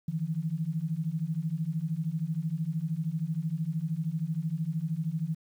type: beating tone pair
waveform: sine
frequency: 153.5 / 166.5 Hz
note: D#3 / E3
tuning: -23 / +18 cents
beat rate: 13 Hz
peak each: -32 / -31 dBFS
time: 0.08-5.35 s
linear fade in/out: 5 ms
effects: 10-bit